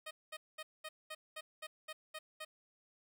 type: tone bursts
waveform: 10% pulse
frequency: 622.3 Hz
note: D#5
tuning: in tune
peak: -35 dBFS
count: 10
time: 0.06-2.45 s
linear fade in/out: 10 ms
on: 50 ms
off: 210 ms
effects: none